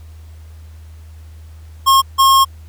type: tone pair in turn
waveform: square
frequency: 1078 / 1078 Hz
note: C#6 / C#6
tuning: -49 / -49 cents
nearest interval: unison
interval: 0 cents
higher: neither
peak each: -8 dBFS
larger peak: neither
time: 1.86-2.02 / 2.18-2.45 s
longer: second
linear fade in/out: 20 ms
effects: added 79 Hz sine -34 dBFS peak until 2.68 s + pink hiss -52 dBFS RMS until 2.68 s